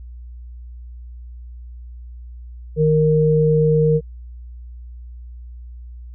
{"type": "tone pair together", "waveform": "sine", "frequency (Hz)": [154.9, 464.2], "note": ["D#3", "A#4"], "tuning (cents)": [-7, -7], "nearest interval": "octave + perfect fifth", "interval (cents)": 1900, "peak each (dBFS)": -15, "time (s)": [2.76, 4.01], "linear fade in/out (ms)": 50, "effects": ["added 60 Hz sine -33 dBFS peak until 6.14 s"]}